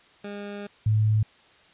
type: tone pair in turn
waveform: 20% pulse / sine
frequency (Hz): 203.6 / 107.85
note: G#3 / A2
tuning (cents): -34 / -34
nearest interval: major seventh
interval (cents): 1100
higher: first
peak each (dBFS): -29 / -18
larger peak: second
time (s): 0.24-0.67 / 0.86-1.23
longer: first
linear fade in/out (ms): 5
effects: white hiss -56 dBFS RMS until 1.73 s + resampled to 8000 Hz